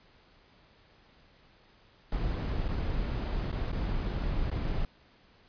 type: noise with dropouts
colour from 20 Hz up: brown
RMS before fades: -31 dBFS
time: 2.12-4.85 s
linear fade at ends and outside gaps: 2 ms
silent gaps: 2.682-2.687 / 3.517-3.526 / 3.717-3.727 / 4.502-4.514 s
effects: pink hiss -61 dBFS RMS until 5.48 s + resampled to 11025 Hz